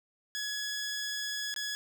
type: tone with dropouts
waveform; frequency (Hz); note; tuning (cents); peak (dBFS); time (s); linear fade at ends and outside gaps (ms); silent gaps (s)
15% pulse; 1685; G#6; +25; -27; 0.35-1.75; 0; 1.541-1.562
effects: none